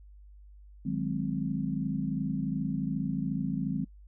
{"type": "chord", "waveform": "sine", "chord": "Ab dominant seventh", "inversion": "second", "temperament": "equal with one note detuned", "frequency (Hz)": [153.42, 185, 207.7, 261.6], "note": ["Eb3", "Gb3", "Ab3", "C4"], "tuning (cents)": [-24, 0, 0, 0], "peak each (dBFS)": -34, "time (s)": [0.85, 3.85], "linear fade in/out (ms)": 10, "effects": ["noise-tail reverb RT60 0.1 s tail -26 dB re dry", "added 50 Hz sine -49 dBFS peak until 4.07 s"]}